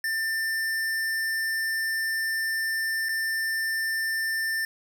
square tone with dropouts, 1790 Hz, A6, 29 cents sharp, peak -26 dBFS, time 0.04-4.65 s, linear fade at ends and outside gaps 2 ms, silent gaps 3.087-3.091 s, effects none

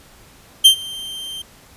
45% pulse tone with ADSR envelope, 3142 Hz, G7, 3 cents sharp, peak -3 dBFS, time 0.64-1.42 s, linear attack 15 ms, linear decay 94 ms, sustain -24 dB, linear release 5 ms, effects pink hiss -47 dBFS RMS until 1.76 s + resampled to 32000 Hz

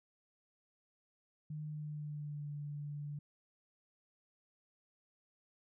sine tone with pitch glide, 152.1 to 146.16 Hz, D#3 to D3, -39 to -8 cents, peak -40 dBFS, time 1.5-3.19 s, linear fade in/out 5 ms, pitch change -69 cents, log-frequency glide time 1.64-2.49 s, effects none

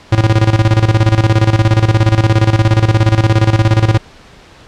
square tone with tremolo, 110 Hz, A2, in tune, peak -6 dBFS, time 0.12-3.98 s, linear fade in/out 5 ms, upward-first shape square, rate 17 Hz, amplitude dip 75%, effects pink hiss -40 dBFS RMS until 4.67 s + low-pass 5000 Hz 12 dB/octave

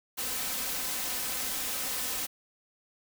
white noise with comb filter, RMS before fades -33 dBFS, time 0.17-2.27 s, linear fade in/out 20 ms, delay 3.9 ms, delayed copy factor +0.55, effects none

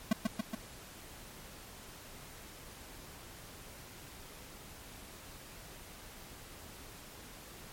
square tone with echo, 219.3 Hz, A3, 6 cents flat, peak -25 dBFS, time 0.11-0.13 s, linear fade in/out 5 ms, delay 140 ms, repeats 3, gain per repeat -3 dB, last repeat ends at 0.55 s, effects pink hiss -51 dBFS RMS until 7.72 s + MP3 64 kbps

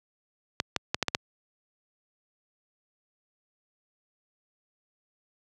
clicks, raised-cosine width 0.2 ms, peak -7 dBFS, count 6, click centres 0.601 / 0.763 / 0.945 / 1.027 / 1.083 / 1.149 s, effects high-pass 80 Hz 12 dB/octave

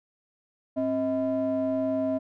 triangle ring-modulated tone, 185 Hz, F#3, in tune, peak -19 dBFS, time 0.76-2.19 s, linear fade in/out 20 ms, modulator 451 Hz, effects none

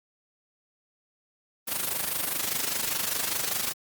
white noise with amplitude modulation, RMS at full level -26 dBFS, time 1.67-3.73 s, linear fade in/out 20 ms, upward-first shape sine, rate 25 Hz, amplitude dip 70%, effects high-pass 80 Hz 12 dB/octave + Opus 32 kbps

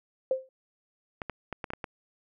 sine tone with exponential decay, 523.3 Hz, C5, in tune, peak -20 dBFS, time 0.31-0.49 s, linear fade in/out 2 ms, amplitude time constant 37 ms
clicks, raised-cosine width 0.5 ms, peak -19 dBFS, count 7, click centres 1.218 / 1.297 / 1.527 / 1.642 / 1.704 / 1.735 / 1.842 s
effects none

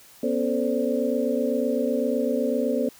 sine tone cluster, 243.2 / 271.1 / 440.1 / 518 / 580 Hz, B3 / C#4 / A4 / C5 / D5, -26 / -38 / 0 / -17 / -22 cents, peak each -26 / -29 / -28 / -27 / -30 dBFS, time 0.23-2.89 s, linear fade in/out 5 ms, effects white hiss -51 dBFS RMS until 2.99 s

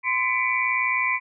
sine tone cluster, 1031 / 2000 / 2247 / 2366 Hz, C6 / B6 / C#7 / D7, -26 / +21 / +23 / +12 cents, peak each -26 dBFS, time 0.03-1.2 s, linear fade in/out 50 ms, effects none

